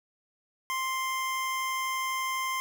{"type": "tone", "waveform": "25% pulse", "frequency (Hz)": 1048, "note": "C6", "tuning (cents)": 2, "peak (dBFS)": -25, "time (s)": [0.7, 2.6], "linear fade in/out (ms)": 0, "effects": []}